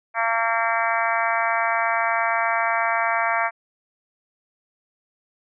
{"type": "harmonic tone", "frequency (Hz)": 228.4, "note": "A#3", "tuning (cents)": -35, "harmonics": [3, 4, 5, 6, 7, 8, 9, 10], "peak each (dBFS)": [-25, -26, -27, -28, -28, -29, -30, -30], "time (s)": [0.14, 3.51], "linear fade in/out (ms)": 50, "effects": []}